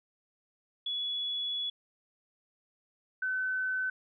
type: tone pair in turn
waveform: sine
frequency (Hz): 3394 / 1517.5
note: G#7 / F#6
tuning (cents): +37 / +43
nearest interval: octave + major second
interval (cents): 1394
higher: first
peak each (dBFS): -31 / -29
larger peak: second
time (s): 0.86-1.7 / 3.22-3.9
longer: first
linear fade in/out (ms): 5
effects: none